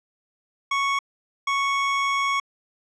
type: tone pair in turn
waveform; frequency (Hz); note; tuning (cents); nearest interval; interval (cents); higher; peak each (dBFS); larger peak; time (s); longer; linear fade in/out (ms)
25% pulse; 1108.7 / 1108.7; C#6 / C#6; 0 / 0; unison; 0; neither; -17; neither; 0.71-0.99 / 1.47-2.4; second; 5
effects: low-pass 5000 Hz 12 dB/octave